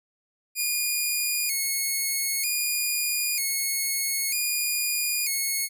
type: tone with vibrato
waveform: 5% pulse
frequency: 2309 Hz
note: D7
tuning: 30 cents flat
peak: -15 dBFS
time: 0.55-5.69 s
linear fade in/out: 50 ms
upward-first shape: square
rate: 0.53 Hz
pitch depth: 94 cents each way
effects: none

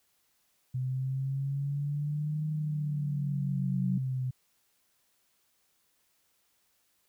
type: exponential two-way sweep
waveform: sine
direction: up then down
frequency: 127.4 to 154.2 to 127.4 Hz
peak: -29 dBFS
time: 0.74-4.31 s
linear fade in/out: 10 ms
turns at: 2.48 s
type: tone with exponential growth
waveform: sine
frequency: 185 Hz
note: F#3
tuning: in tune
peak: -27 dBFS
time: 1.08-3.98 s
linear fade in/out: 5 ms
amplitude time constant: 630 ms
effects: white hiss -72 dBFS RMS until 7.08 s

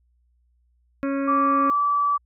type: harmonic tone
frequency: 275.7 Hz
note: C#4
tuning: 9 cents flat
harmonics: 1 / 2 / 4 / 5 / 6 / 7 / 8 / 9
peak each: -23 / -29 / -36 / -36 / -41 / -46 / -46 / -45 dBFS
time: 1.03-1.7 s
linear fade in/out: 0 ms
type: tone with pitch glide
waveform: sine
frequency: 1161 to 1153.6 Hz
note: D6 to D6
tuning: -20 to -31 cents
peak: -18 dBFS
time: 1.27-2.18 s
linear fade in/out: 20 ms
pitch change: -11 cents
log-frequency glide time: 1.56-2.04 s
effects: added 60 Hz sine -61 dBFS peak until 2.25 s

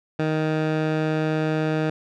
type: tone with low-pass filter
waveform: 15% pulse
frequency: 156.1 Hz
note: D#3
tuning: 6 cents sharp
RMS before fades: -23 dBFS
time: 0.19-1.9 s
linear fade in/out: 5 ms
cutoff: 2900 Hz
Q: 0.6
effects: none

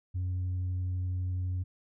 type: tone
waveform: sine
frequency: 91.2 Hz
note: F#2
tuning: 24 cents flat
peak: -27 dBFS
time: 0.14-1.64 s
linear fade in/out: 20 ms
effects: tanh soft clip ceiling -28 dBFS

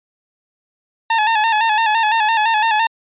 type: tone with vibrato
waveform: sawtooth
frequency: 880 Hz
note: A5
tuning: in tune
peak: -9 dBFS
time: 1.1-2.87 s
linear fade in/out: 5 ms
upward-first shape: square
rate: 5.9 Hz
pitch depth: 56 cents each way
effects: resampled to 8000 Hz

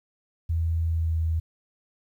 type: tone with pitch glide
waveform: sine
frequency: 82.3 to 81.03 Hz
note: E2 to E2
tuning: -2 to -29 cents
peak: -22 dBFS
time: 0.49-1.4 s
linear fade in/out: 10 ms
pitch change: -27 cents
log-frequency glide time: 0.83-1.18 s
effects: 10-bit

